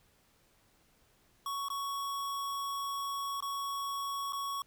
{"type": "tone with dropouts", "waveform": "square", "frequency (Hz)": 1114, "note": "C#6", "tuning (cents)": 8, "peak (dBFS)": -35, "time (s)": [1.46, 4.62], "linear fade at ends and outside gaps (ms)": 2, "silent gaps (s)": [[1.685, 1.701], [3.405, 3.424], [4.324, 4.331]], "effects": ["pink hiss -68 dBFS RMS until 4.66 s"]}